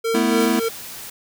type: tone with tremolo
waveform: square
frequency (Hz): 455.2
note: A#4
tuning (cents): -41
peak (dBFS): -19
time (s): 0.04-0.69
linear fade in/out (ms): 10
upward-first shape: sine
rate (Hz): 3.5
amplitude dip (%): 70
type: chord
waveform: square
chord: A suspended second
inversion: none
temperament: equal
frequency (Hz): 220 / 246.9 / 329.6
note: A3 / B3 / E4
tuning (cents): 0 / 0 / 0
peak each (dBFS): -22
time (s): 0.14-0.6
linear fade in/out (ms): 10
type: noise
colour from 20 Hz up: white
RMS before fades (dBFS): -35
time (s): 0.4-1.1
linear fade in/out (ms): 5
effects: none